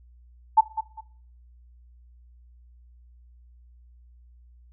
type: tone with echo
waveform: sine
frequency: 880 Hz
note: A5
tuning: in tune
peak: -11 dBFS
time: 0.57-0.61 s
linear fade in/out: 10 ms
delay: 200 ms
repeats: 2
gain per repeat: -12 dB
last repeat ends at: 1.01 s
effects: noise-tail reverb RT60 0.5 s tail -18 dB re dry + added 60 Hz sine -50 dBFS peak until 4.72 s